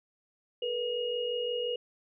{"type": "tone cluster", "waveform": "sine", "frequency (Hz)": [440.9, 486.6, 2871], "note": ["A4", "B4", "F7"], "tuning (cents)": [4, -26, 47], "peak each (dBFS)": [-38, -31, -36], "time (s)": [0.62, 1.76], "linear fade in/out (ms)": 5, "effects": []}